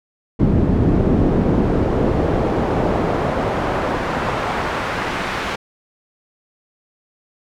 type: noise with band-pass filter sweep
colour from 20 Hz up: brown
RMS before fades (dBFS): -18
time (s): 0.39-5.56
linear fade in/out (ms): 10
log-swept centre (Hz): 210 to 1900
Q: 0.78
effects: none